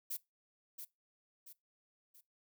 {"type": "noise with echo", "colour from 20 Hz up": "violet", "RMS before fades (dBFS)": -40, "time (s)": [0.1, 0.17], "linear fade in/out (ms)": 10, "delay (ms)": 680, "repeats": 3, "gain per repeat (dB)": -7, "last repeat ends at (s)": 2.21, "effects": ["noise-tail reverb RT60 0.2 s tail -21 dB re dry"]}